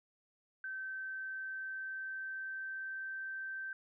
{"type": "tone with pitch glide", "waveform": "sine", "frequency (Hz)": [1544, 1556.5], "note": ["G6", "G6"], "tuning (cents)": [-27, -13], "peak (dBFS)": -39, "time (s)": [0.64, 3.73], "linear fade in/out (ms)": 2, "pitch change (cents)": 14, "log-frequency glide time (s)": [0.78, 3.2], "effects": []}